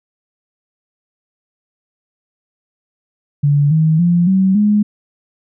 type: tone with pitch steps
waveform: sine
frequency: 144.2 / 158.16 / 173.48 / 190.27 / 208.7 Hz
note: D3 / D#3 / F3 / F#3 / G#3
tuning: -31 / +29 / -11 / +49 / +9 cents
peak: -9 dBFS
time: 3.43-4.83 s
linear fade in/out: 10 ms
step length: 280 ms
effects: none